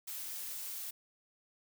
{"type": "noise", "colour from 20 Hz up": "blue", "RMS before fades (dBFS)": -42, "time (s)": [0.07, 0.91], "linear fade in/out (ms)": 10, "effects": []}